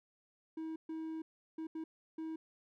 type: tone bursts at uneven times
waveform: triangle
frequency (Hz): 320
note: D#4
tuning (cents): +49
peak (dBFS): -37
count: 5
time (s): 0.57-0.76 / 0.89-1.22 / 1.58-1.67 / 1.75-1.84 / 2.18-2.36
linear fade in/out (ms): 5
effects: none